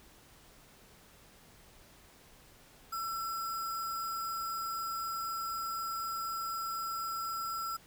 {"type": "tone with sample-and-hold", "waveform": "sine", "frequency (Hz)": 1338, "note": "E6", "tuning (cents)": 25, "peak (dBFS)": -34, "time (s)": [2.92, 7.77], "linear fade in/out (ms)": 10, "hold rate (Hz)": 6300, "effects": ["pink hiss -59 dBFS RMS until 7.86 s"]}